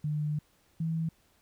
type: tone pair in turn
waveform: sine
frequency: 150.3 / 162.49 Hz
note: D3 / E3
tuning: +40 / -25 cents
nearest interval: minor second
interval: 135 cents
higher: second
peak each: -28 dBFS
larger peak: neither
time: 0.04-0.39 / 0.8-1.09 s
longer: first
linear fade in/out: 5 ms
effects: pink hiss -67 dBFS RMS until 1.41 s